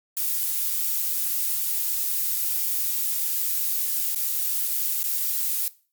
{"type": "noise with dropouts", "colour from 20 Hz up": "violet", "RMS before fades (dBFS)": -25, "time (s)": [0.17, 5.68], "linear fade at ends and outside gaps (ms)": 0, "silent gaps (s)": [[4.147, 4.16], [4.679, 4.683], [5.03, 5.04]], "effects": ["noise-tail reverb RT60 0.4 s tail -20 dB re dry", "Opus 48 kbps"]}